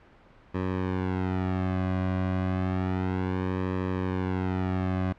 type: tone with flanger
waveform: sawtooth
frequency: 92.9 Hz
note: F#2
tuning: 7 cents sharp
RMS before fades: -28 dBFS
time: 0.54-5.13 s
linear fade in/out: 10 ms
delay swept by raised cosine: 1.4 to 2.28 ms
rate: 0.31 Hz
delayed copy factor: -0.9
effects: pink hiss -55 dBFS RMS until 5.18 s + low-pass 2000 Hz 12 dB/octave